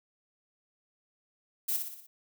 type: noise with echo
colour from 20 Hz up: violet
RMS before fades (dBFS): -30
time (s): 1.68-1.77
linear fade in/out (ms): 10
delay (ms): 60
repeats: 5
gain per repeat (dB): -5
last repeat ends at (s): 2.07
effects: none